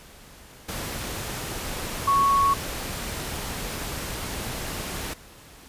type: tone in noise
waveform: sine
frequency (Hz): 1108.7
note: C#6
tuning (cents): 0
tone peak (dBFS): -17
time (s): 2.07-2.54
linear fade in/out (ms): 10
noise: pink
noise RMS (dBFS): -32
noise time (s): 0.68-5.14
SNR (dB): +12
effects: pink hiss -48 dBFS RMS until 5.68 s + resampled to 32000 Hz